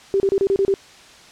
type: tone bursts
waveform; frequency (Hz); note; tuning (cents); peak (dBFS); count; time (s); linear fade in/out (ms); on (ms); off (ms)
sine; 392; G4; 0; -14; 7; 0.14-0.74; 0; 60; 30
effects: white hiss -45 dBFS RMS until 1.31 s + low-pass 6000 Hz 12 dB/octave